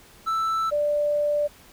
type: tone pair in turn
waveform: triangle / sine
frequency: 1322 / 588.9 Hz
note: E6 / D5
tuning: +5 / +5 cents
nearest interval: octave + major second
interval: 1400 cents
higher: first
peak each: -20 dBFS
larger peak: neither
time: 0.26-0.71 / 0.71-1.48 s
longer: second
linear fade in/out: 20 ms
effects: pink hiss -51 dBFS RMS until 1.72 s